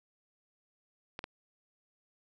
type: clicks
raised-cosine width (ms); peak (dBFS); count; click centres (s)
0.3; -23; 2; 1.191 / 1.241
effects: none